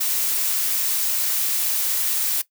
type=noise; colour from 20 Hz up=blue; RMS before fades=-22 dBFS; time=0-2.42 s; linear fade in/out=10 ms; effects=noise-tail reverb RT60 0.1 s tail -17 dB re dry